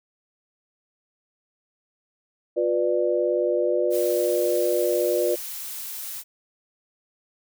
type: chord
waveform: sine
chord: B diminished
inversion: second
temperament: just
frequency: 355.6 / 493.9 / 592.7 Hz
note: F4 / B4 / D5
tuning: +31 / 0 / +16 cents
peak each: -24 dBFS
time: 2.56-5.36 s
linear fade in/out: 20 ms
type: noise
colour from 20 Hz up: blue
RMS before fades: -34 dBFS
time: 3.9-6.24 s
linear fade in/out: 50 ms
effects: none